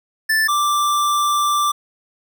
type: tone pair in turn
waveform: square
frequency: 1760 / 1176.2 Hz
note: A6 / D6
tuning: 0 / +2 cents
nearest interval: perfect fifth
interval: 698 cents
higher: first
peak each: -15 / -16 dBFS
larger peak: first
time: 0.29-0.48 / 0.48-1.72 s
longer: second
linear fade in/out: 10 ms
effects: none